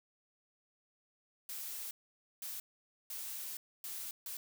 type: noise bursts at uneven times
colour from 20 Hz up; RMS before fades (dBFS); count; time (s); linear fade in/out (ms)
blue; -43; 5; 1.49-1.91 / 2.42-2.6 / 3.1-3.57 / 3.84-4.11 / 4.26-4.37; 2
effects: none